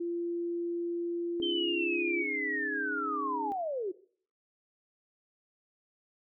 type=tone; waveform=sine; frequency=343.5 Hz; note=F4; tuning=29 cents flat; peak=-31 dBFS; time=0-2.23 s; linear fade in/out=10 ms
type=chord; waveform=sine; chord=C# suspended second; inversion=none; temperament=equal with one note detuned; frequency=277.2 / 311.1 / 414.1 Hz; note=C#4 / D#4 / G#4; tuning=0 / 0 / -5 cents; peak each=-40 dBFS; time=1.4-3.52 s; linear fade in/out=0 ms
type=linear sweep; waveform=sine; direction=down; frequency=3142 to 345.6 Hz; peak=-31 dBFS; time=1.42-3.92 s; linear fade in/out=10 ms
effects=noise-tail reverb RT60 0.5 s tail -18 dB re dry